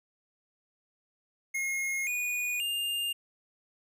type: tone with pitch steps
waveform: square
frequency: 2153 / 2459 / 2808 Hz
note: C7 / D#7 / F7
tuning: +49 / -21 / +9 cents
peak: -30 dBFS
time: 1.54-3.13 s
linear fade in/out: 10 ms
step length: 530 ms
effects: none